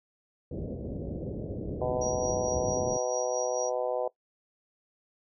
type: low-pass noise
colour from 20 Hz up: pink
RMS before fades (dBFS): -34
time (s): 0.51-2.97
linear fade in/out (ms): 5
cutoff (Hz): 570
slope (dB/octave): 48
type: harmonic tone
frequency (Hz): 125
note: B2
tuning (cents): +21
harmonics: 3 / 4 / 5 / 6 / 7 / 8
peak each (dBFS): -39 / -30 / -32 / -36 / -42 / -45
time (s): 1.81-4.08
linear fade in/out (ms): 5
type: tone with tremolo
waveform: sine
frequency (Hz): 5750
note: F8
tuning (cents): +50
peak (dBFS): -31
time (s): 2.01-3.7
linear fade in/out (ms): 10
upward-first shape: sine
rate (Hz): 4.5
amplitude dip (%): 55
effects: noise-tail reverb RT60 0.1 s tail -19 dB re dry + high-pass 60 Hz 12 dB/octave